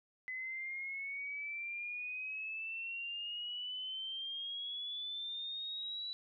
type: exponential sweep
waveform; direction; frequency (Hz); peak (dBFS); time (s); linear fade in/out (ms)
sine; up; 2019 to 3951; -39; 0.28-6.13; 0
effects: none